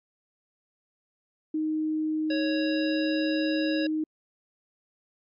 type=tone; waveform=sine; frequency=311.1 Hz; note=D#4; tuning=in tune; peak=-25 dBFS; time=1.54-4.04 s; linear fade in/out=5 ms
type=harmonic tone; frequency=554.4 Hz; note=C#5; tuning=in tune; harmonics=1 / 3 / 5 / 7 / 9; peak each=-31 / -36 / -38 / -39 / -41 dBFS; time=2.3-3.87 s; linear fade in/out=5 ms
effects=AAC 64 kbps